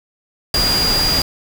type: tone in noise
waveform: sine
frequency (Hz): 4824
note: D8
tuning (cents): +46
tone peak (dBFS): -15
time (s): 0.54-1.22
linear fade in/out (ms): 2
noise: pink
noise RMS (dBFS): -20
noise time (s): 0.54-1.22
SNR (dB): +2
effects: none